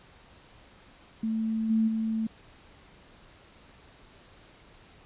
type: tone with level steps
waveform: sine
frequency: 221.8 Hz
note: A3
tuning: 14 cents sharp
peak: -26 / -21 / -26 dBFS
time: 1.23-2.27 s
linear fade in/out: 5 ms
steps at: 1.69 / 1.87 s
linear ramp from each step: 20 ms
effects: pink hiss -55 dBFS RMS until 5.05 s + resampled to 8000 Hz